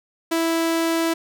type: tone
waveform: sawtooth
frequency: 329.6 Hz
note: E4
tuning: in tune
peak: -15 dBFS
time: 0.31-1.14 s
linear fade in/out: 10 ms
effects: none